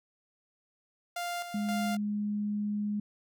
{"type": "tone with tremolo", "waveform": "sawtooth", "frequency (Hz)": 698.5, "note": "F5", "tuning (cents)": 0, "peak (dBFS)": -29, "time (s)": [1.16, 1.97], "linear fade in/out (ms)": 5, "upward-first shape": "square", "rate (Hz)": 1.9, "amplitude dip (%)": 55}
{"type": "tone", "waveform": "sine", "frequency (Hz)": 207.7, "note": "G#3", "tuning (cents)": 0, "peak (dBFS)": -29, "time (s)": [1.54, 3], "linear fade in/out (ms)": 5}
{"effects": []}